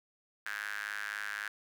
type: tone with high-pass filter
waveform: sawtooth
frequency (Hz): 103.83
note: G#2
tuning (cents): 0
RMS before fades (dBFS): -39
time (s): 0.46-1.48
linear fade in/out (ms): 0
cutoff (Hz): 1600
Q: 7.3
effects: none

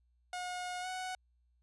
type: tone with pitch glide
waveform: sawtooth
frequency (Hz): 722 to 741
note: F#5 to F#5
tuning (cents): -43 to +2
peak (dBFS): -34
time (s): 0.33-1.15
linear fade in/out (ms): 2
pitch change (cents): +45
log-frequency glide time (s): 0.81-0.87
effects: added 60 Hz sine -69 dBFS peak until 1.62 s + resampled to 24000 Hz

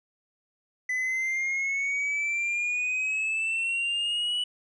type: exponential sweep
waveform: triangle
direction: up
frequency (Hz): 2000 to 2960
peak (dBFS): -24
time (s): 0.89-4.44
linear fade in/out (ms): 5
effects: resampled to 22050 Hz

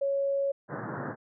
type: tone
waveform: sine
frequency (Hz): 554.4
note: C#5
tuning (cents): 0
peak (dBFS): -25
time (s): 0.01-0.52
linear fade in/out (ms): 10
type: band-pass noise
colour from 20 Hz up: pink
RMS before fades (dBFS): -36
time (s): 0.68-1.16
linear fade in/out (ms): 50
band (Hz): 110 to 1800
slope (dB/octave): 96
effects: none

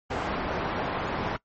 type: low-pass noise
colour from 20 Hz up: white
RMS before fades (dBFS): -30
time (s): 0.1-1.37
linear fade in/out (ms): 10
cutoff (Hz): 1100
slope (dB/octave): 12
effects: noise-tail reverb RT60 0.1 s tail -21 dB re dry + MP3 32 kbps

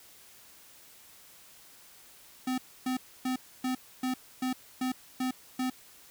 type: tone bursts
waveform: square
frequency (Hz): 256.1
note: C4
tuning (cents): -37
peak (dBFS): -29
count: 9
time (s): 2.47-5.7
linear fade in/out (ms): 5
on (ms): 110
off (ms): 280
effects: white hiss -55 dBFS RMS until 6.1 s

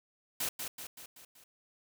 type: noise with echo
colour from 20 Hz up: white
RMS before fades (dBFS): -34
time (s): 0.4-0.49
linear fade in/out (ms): 5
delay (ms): 190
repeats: 5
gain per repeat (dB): -5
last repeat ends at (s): 1.44
effects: none

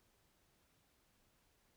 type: silence
effects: pink hiss -75 dBFS RMS until 1.76 s

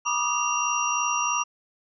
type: tone cluster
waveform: sine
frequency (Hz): 971 / 1168 / 1231 / 2769 / 5730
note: B5 / D6 / D#6 / F7 / F8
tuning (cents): -30 / -10 / -19 / -15 / +44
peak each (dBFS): -29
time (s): 0.05-1.44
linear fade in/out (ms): 20
effects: none

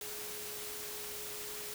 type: tone in noise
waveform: sine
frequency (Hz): 420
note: G#4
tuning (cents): +19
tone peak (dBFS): -49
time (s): 0.01-1.74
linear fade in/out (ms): 2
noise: white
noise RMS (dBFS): -43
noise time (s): 0.01-1.74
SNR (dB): -9
effects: none

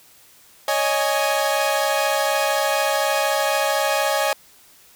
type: chord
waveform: sawtooth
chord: C# suspended second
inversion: none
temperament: equal with one note detuned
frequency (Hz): 558.2 / 622.3 / 830.6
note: C#5 / D#5 / G#5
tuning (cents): +12 / 0 / 0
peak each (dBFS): -19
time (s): 0.68-4.33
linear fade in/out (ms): 2
effects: white hiss -51 dBFS RMS until 4.95 s

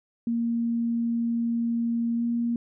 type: tone with pitch glide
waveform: sine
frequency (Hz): 233.1 to 235.5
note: A#3 to A#3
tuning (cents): 0 to +18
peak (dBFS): -23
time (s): 0.27-2.56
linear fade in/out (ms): 2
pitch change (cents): +18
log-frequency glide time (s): 2.16-2.23
effects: none

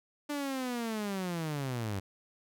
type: linear sweep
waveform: sawtooth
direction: down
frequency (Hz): 295.8 to 93.5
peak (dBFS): -29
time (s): 0.29-2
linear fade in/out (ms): 10
effects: none

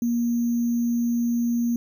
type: tone with sample-and-hold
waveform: sine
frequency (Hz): 236.7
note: A#3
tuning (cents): +27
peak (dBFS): -20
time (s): 0.02-1.76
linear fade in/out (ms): 2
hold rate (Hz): 6300
effects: none

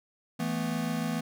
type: chord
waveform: square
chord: E suspended fourth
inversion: none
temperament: equal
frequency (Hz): 164.81 / 220 / 246.9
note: E3 / A3 / B3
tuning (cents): 0 / 0 / 0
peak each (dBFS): -34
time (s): 0.39-1.21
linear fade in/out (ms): 10
effects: none

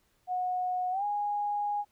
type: tone with pitch glide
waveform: sine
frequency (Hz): 730 to 824.1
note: F#5 to G#5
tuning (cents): -24 to -14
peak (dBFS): -28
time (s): 0.27-1.85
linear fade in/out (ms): 50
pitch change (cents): +210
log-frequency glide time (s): 0.91-1.04
effects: pink hiss -71 dBFS RMS until 1.91 s

